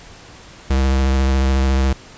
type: tone with vibrato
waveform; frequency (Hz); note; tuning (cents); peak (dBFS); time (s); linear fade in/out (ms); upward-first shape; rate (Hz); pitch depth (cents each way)
square; 66.5; C2; +29; -14; 0.7-1.93; 5; sine; 14; 24
effects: pink hiss -41 dBFS RMS until 2.17 s + resampled to 16000 Hz